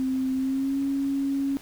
sine tone with pitch glide, 261.6 to 275.6 Hz, C4 to C#4, 0 to -10 cents, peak -23 dBFS, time 0-1.57 s, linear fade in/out 0 ms, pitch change +90 cents, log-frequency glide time 0.34-0.8 s, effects pink hiss -48 dBFS RMS until 1.61 s

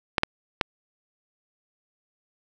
clicks, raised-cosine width 0.3 ms, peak -4 dBFS, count 3, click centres 0.182 / 0.234 / 0.612 s, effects none

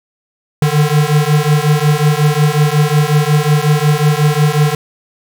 square beating tone pair, 146.83 / 152.33 Hz, D3 / D#3, 0 / -36 cents, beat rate 5.5 Hz, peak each -13 dBFS, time 0.62-4.75 s, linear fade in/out 2 ms, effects none

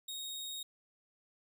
sawtooth tone, 3747 Hz, A#7, 8 cents sharp, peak -37 dBFS, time 0.08-0.63 s, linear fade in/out 5 ms, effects none

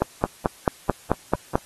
click train, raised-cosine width 1 ms, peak -4 dBFS, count 8, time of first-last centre 0.02-1.555 s, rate 4.56 Hz, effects white hiss -49 dBFS RMS until 1.65 s + AAC 32 kbps

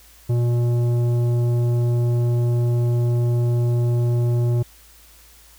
sine tone with tanh clipping, 120 Hz, B2, 49 cents flat, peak -18 dBFS, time 0.29-4.63 s, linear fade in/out 10 ms, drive 11 dB, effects added 56 Hz sine -51 dBFS peak until 5.58 s + white hiss -50 dBFS RMS until 5.58 s

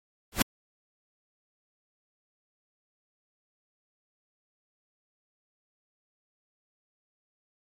pink noise with exponential growth, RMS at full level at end -17 dBFS, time 0.32-0.42 s, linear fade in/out 2 ms, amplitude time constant 21 ms, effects MP3 64 kbps

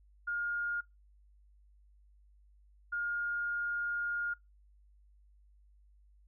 sine tone bursts at uneven times, 1419 Hz, F6, 27 cents sharp, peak -32 dBFS, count 2, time 0.27-0.81 / 2.92-4.34 s, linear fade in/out 10 ms, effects noise-tail reverb RT60 0.2 s tail -25 dB re dry + added 50 Hz sine -60 dBFS peak until 6.27 s

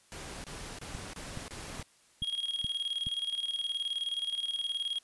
pink noise bursts, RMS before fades -43 dBFS, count 5, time 0.12-1.828 s, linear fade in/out 0 ms, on 320 ms, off 27 ms
click train, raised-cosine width 5 ms, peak -28 dBFS, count 6, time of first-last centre 0.95-3.069 s, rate 2.36 Hz
triangle tone with tremolo, 3272 Hz, G#7, 26 cents flat, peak -28 dBFS, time 2.22-4.99 s, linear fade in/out 5 ms, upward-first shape square, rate 19 Hz, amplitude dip 65%
effects white hiss -64 dBFS RMS until 5.03 s + resampled to 24000 Hz

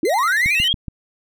sine linear sweep, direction up, 277.2 to 3322 Hz, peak -15 dBFS, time 0.03-0.73 s, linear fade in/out 2 ms
sawtooth tone with vibrato, 1975.5 Hz, B6, in tune, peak -22 dBFS, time 0.05-0.68 s, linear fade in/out 2 ms, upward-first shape square, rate 11 Hz, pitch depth 73 cents each way
click train, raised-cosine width 5 ms, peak -15 dBFS, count 4, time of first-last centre 0.46-0.883 s, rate 7.1 Hz
effects none

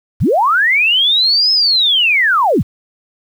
sine linear two-way sweep, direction up then down, 42.17 to 5210 to 42.17 Hz, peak -9 dBFS, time 0.2-2.63 s, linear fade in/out 20 ms, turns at 1.52 s, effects 7-bit

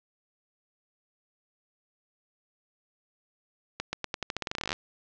accelerating click train, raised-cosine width 0.2 ms, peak -13 dBFS, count 20, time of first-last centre 3.8-4.729 s, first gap 130 ms, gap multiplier 0.87, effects low-pass 6000 Hz 12 dB/octave

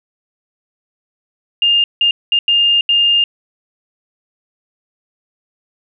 sine tone bursts at uneven times, 2815 Hz, F7, 13 cents sharp, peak -9 dBFS, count 5, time 1.62-1.84 / 2.01-2.11 / 2.32-2.39 / 2.48-2.81 / 2.89-3.24 s, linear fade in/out 2 ms, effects none

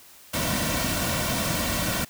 pink noise with comb filter, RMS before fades -26 dBFS, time 0.33-2.05 s, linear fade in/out 10 ms, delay 2.4 ms, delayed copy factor -0.7, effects white hiss -50 dBFS RMS until 2.09 s

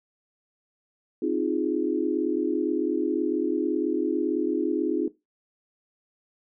sine chord, F minor seventh, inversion second, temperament equal, 261.6 / 311.1 / 349.2 / 415.3 Hz, C4 / Eb4 / F4 / Ab4, 0 / 0 / 0 / 0 cents, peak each -30 / -27 / -27 / -30 dBFS, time 1.22-5.08 s, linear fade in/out 5 ms, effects noise-tail reverb RT60 0.2 s tail -17 dB re dry

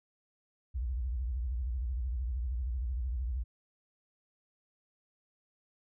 sine tone with vibrato, 61.74 Hz, B1, in tune, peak -31 dBFS, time 0.74-3.44 s, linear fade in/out 20 ms, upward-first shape sine, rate 13 Hz, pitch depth 210 cents each way, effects none

